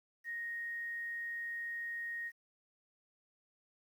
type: tone with quantisation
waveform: sine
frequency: 1867 Hz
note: A#6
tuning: 2 cents sharp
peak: -38 dBFS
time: 0.24-2.32 s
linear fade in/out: 50 ms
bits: 11
effects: none